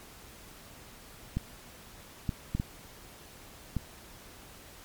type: clicks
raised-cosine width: 5 ms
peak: -17 dBFS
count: 5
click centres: 1.37 / 2.292 / 2.55 / 2.599 / 3.767 s
effects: pink hiss -51 dBFS RMS until 4.84 s + MP3 96 kbps